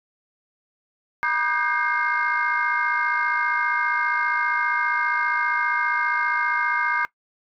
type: tone cluster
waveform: sine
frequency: 961 / 1214 / 1545 / 1600 / 2128 Hz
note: B5 / D#6 / G6 / G6 / C7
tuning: -48 / -43 / -26 / +35 / +29 cents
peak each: -26 dBFS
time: 1.23-7.05 s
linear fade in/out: 0 ms
effects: noise-tail reverb RT60 0.1 s tail -20 dB re dry + tanh soft clip ceiling -11 dBFS